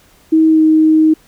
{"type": "tone with pitch glide", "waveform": "sine", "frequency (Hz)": [318.4, 314], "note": ["D#4", "D#4"], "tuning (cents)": [40, 16], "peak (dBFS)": -6, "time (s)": [0.32, 1.14], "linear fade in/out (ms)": 10, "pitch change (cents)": -24, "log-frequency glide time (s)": [0.48, 0.62], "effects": ["pink hiss -49 dBFS RMS until 1.27 s"]}